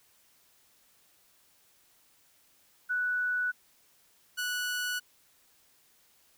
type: tone pair in turn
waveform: sine / sawtooth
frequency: 1480 / 1474.2 Hz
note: F#6 / F#6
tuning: 0 / -7 cents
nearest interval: unison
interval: 7 cents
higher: first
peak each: -27 dBFS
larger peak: neither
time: 2.89-3.52 / 4.37-5 s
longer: neither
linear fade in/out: 20 ms
effects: white hiss -65 dBFS RMS until 6.37 s